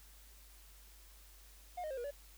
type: tone with pitch steps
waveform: triangle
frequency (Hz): 716 / 617 / 533 / 480.3 / 571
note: F5 / D#5 / C5 / B4 / D5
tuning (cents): +43 / -15 / +32 / -48 / -49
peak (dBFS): -37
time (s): 1.77-2.11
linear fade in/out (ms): 10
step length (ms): 68
effects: added 50 Hz sine -58 dBFS peak until 2.37 s + white hiss -62 dBFS RMS until 2.37 s